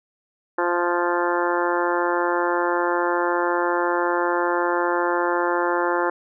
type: harmonic tone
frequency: 174.61 Hz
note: F3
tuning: in tune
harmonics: 2 / 3 / 4 / 5 / 6 / 7 / 8 / 9 / 10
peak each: -24 / -26 / -31 / -26 / -27 / -33 / -29 / -33 / -32 dBFS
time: 0.58-6.1 s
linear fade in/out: 5 ms
effects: none